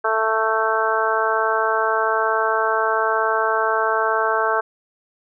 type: harmonic tone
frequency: 221.1 Hz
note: A3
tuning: 9 cents sharp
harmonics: 2 / 3 / 4 / 5 / 6 / 7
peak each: -24 / -24 / -24 / -24 / -24 / -24 dBFS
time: 0.04-4.61 s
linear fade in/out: 10 ms
effects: none